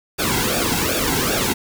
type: noise with flanger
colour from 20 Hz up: pink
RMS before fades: -20 dBFS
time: 0.18-1.54 s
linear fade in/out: 20 ms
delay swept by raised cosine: 0.97 to 1.71 ms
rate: 2.6 Hz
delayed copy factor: -0.8
effects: none